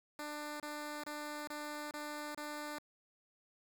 10% pulse tone bursts, 297.6 Hz, D4, 23 cents sharp, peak -33 dBFS, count 6, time 0.19-2.785 s, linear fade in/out 2 ms, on 410 ms, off 27 ms, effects 11-bit

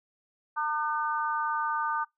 sine tone cluster, 907 / 1208 / 1512 Hz, A#5 / D6 / F#6, -48 / +48 / +37 cents, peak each -30 / -30 / -34 dBFS, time 0.56-2.05 s, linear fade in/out 20 ms, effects noise-tail reverb RT60 0.2 s tail -26 dB re dry

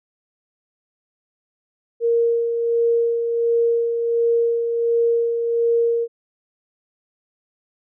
sine tone with tremolo, 466.2 Hz, A#4, in tune, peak -14 dBFS, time 2-6.08 s, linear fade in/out 50 ms, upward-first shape sine, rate 1.4 Hz, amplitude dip 45%, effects none

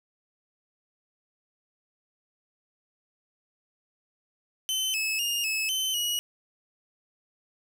sawtooth tone with pitch steps, 3060 / 2594 / 2832 / 2593 / 3064 / 2907 Hz, G7 / E7 / F7 / E7 / G7 / F#7, -42 / -28 / +23 / -29 / -40 / -31 cents, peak -23 dBFS, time 4.69-6.19 s, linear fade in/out 0 ms, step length 250 ms, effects none

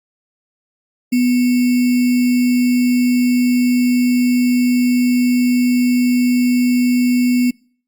sine tone with sample-and-hold, 246.9 Hz, B3, in tune, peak -11 dBFS, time 1.12-7.51 s, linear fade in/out 10 ms, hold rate 2450 Hz, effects noise-tail reverb RT60 0.5 s tail -26 dB re dry + Opus 48 kbps

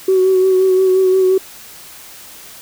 sine tone with vibrato, 375.6 Hz, F#4, 26 cents sharp, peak -8 dBFS, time 0.08-1.38 s, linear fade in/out 5 ms, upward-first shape sine, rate 5.7 Hz, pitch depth 25 cents each way, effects tanh soft clip ceiling -4 dBFS + white hiss -37 dBFS RMS until 2.61 s

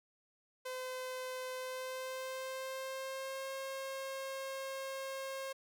sawtooth tone with pitch glide, 512 to 537.1 Hz, C5 to C5, -38 to +45 cents, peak -36 dBFS, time 0.65-5.53 s, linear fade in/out 10 ms, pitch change +83 cents, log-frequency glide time 1.55-3.51 s, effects none

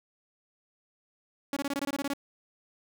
sawtooth tone bursts, 280.5 Hz, C#4, 21 cents sharp, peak -25 dBFS, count 11, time 1.53-2.135 s, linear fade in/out 2 ms, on 35 ms, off 22 ms, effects none

